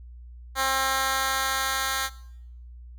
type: tone with high-pass filter sweep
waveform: 10% pulse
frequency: 266.5 Hz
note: C4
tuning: 32 cents sharp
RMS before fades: -26 dBFS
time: 0.55-2.1 s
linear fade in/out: 50 ms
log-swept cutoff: 840 to 1600 Hz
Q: 0.73
effects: noise-tail reverb RT60 0.8 s tail -20 dB re dry + added 60 Hz sine -41 dBFS peak until 2.98 s